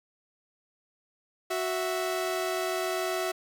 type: tone pair together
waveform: sawtooth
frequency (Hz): 370 / 659.3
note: F#4 / E5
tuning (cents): 0 / 0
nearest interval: minor seventh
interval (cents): 1000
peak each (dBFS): -27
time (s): 1.5-3.32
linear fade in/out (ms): 10
effects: none